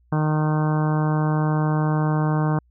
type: harmonic tone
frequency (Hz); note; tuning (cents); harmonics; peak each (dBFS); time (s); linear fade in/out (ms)
153.7; D#3; -21; 1 / 2 / 3 / 4 / 5 / 6 / 7 / 8 / 9 / 10; -19 / -27 / -32 / -33 / -32 / -33 / -33 / -37 / -41 / -38; 0.12-2.59; 5
effects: added 60 Hz sine -56 dBFS peak until 2.7 s